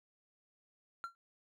triangle tone with exponential decay, 1369 Hz, F6, 35 cents flat, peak -33 dBFS, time 1.04-1.15 s, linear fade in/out 0 ms, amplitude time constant 23 ms, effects none

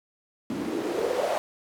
white noise with band-pass filter sweep, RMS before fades -28 dBFS, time 0.5-1.38 s, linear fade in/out 0 ms, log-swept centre 240 to 650 Hz, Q 4.6, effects none

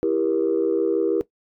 sine chord, E diminished, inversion none, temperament just, 329.6 / 395.6 / 474.7 Hz, E4 / G4 / Bb4, 0 / +16 / +31 cents, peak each -22 dBFS, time 0.03-1.21 s, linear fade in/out 0 ms, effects noise-tail reverb RT60 0.1 s tail -17 dB re dry + tanh soft clip ceiling -11 dBFS

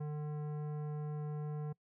triangle tone with tanh clipping, 149.8 Hz, D3, 35 cents sharp, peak -39 dBFS, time 0-1.73 s, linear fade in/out 10 ms, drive 18 dB, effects noise-tail reverb RT60 0.1 s tail -24 dB re dry

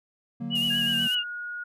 triangle chord, D augmented, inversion none, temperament equal, 146.83 / 185 / 233.1 Hz, D3 / F#3 / A#3, 0 / 0 / 0 cents, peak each -35 / -34 / -30 dBFS, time 0.4-1.08 s, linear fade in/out 10 ms
sine tone with vibrato, 2880 Hz, F#7, 47 cents flat, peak -23 dBFS, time 0.5-1.24 s, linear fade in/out 50 ms, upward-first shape sine, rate 8.1 Hz, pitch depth 45 cents each way
blue noise, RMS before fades -40 dBFS, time 0.55-1.15 s, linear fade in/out 5 ms
sine tone with pitch glide, 1649 to 1443.9 Hz, G#6 to F#6, -13 to -43 cents, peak -32 dBFS, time 0.7-1.64 s, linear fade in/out 10 ms, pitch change -230 cents, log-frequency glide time 0.83-1.22 s
effects resampled to 32000 Hz

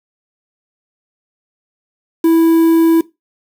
triangle tone with quantisation, 328.7 Hz, E4, 5 cents flat, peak -5 dBFS, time 2.24-3.01 s, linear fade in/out 5 ms, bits 5, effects noise-tail reverb RT60 0.2 s tail -18 dB re dry

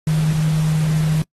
sine tone in noise, 156.1 Hz, D#3, 6 cents sharp, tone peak -14 dBFS, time 0.07-1.22 s, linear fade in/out 2 ms, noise pink, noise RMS -32 dBFS, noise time 0.07-1.22 s, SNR +15 dB, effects noise-tail reverb RT60 0.1 s tail -24 dB re dry + AAC 32 kbps

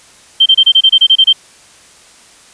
sine tone bursts, 3136 Hz, G7, in tune, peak -3 dBFS, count 11, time 0.4-1.33 s, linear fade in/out 10 ms, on 60 ms, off 27 ms, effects white hiss -42 dBFS RMS until 2.53 s + resampled to 22050 Hz

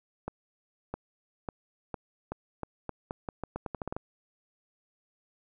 accelerating click train, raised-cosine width 1 ms, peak -20 dBFS, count 17, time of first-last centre 0.28-3.965 s, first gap 660 ms, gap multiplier 0.83, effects none

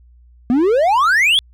triangle exponential sweep, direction up, 233.1 to 3501 Hz, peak -9 dBFS, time 0.5-1.39 s, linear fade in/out 0 ms, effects added 60 Hz sine -44 dBFS peak until 1.53 s

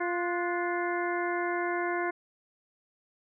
harmonic tone with a mistuned harmonic, 349.2 Hz, F4, in tune, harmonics 1 / 2 / 3 / 4 / 5 / 6, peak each -31 / -34 / -36 / -37 / -38 / -39 dBFS, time 0-2.11 s, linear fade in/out 10 ms, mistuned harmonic 4, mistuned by +75 cents, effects none

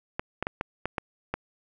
clicks, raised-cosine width 0.5 ms, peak -13 dBFS, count 7, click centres 0.195 / 0.426 / 0.469 / 0.611 / 0.856 / 0.982 / 1.34 s, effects none

